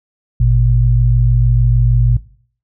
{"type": "tone pair together", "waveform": "sine", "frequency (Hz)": [52.81, 119.3], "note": ["G#1", "A#2"], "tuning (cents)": [30, 41], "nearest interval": "octave + major second", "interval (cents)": 1411, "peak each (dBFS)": -11, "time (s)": [0.4, 2.17], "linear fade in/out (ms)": 5, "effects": ["noise-tail reverb RT60 0.5 s tail -18 dB re dry"]}